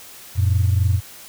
sine tone pair together, 90.24 / 113.7 Hz, F#2 / A#2, -43 / -43 cents, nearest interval major third, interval 400 cents, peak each -15 / -19 dBFS, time 0.35-1.01 s, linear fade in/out 50 ms, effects tanh soft clip ceiling -7 dBFS + white hiss -41 dBFS RMS until 1.28 s

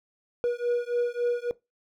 triangle beating tone pair, 480 / 483.6 Hz, B4 / B4, -49 / -36 cents, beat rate 3.6 Hz, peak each -26 dBFS, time 0.44-1.51 s, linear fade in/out 0 ms, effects noise-tail reverb RT60 0.2 s tail -19 dB re dry

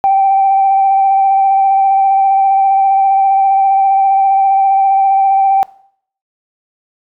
sine tone with vibrato, 780 Hz, G5, 9 cents flat, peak -6 dBFS, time 0.04-5.63 s, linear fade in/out 0 ms, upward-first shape sine, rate 15 Hz, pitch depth 18 cents each way, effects noise-tail reverb RT60 0.6 s tail -21 dB re dry + tanh soft clip ceiling -2 dBFS

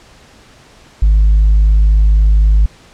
triangle tone with tanh clipping, 51.91 Hz, G#1, in tune, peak -6 dBFS, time 1.02-2.66 s, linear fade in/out 5 ms, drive 6 dB, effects pink hiss -43 dBFS RMS until 2.93 s + low-pass 7000 Hz 12 dB/octave

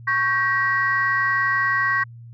sine chord, G diminished, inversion second, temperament equal with one note detuned, 1108.7 / 1568 / 1906 Hz, Db6 / G6 / Bb6, 0 / 0 / +38 cents, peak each -22 / -23 / -20 dBFS, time 0.07-2.04 s, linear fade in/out 10 ms, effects tanh soft clip ceiling -10 dBFS + added 117 Hz sine -38 dBFS peak until 2.33 s

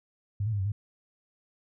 sine tone with pitch steps, 101.1 / 111.9 / 102.1 / 95.1 / 104 Hz, G#2 / A2 / G#2 / F#2 / G#2, -46 / +30 / -29 / +48 / +3 cents, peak -26 dBFS, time 0.4-0.72 s, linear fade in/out 5 ms, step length 64 ms, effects none

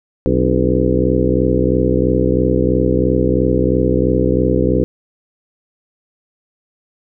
harmonic tone with a mistuned harmonic, 63 Hz, B1, 35 cents sharp, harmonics 1 / 2 / 3 / 4 / 5 / 6 / 7 / 8, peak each -20 / -20 / -20 / -20 / -20 / -20 / -20 / -20 dBFS, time 0.26-4.84 s, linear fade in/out 0 ms, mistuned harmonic 4, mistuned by +110 cents, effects none

